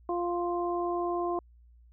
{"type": "harmonic tone", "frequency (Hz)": 349, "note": "F4", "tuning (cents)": -1, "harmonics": [1, 2, 3], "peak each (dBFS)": [-30, -33, -35], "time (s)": [0.09, 1.39], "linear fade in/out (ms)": 2, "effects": ["added 59 Hz sine -54 dBFS peak until 1.92 s"]}